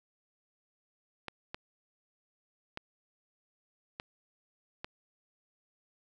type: clicks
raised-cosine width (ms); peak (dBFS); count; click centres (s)
0.3; -22; 5; 1.283 / 1.545 / 2.774 / 3.999 / 4.845
effects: none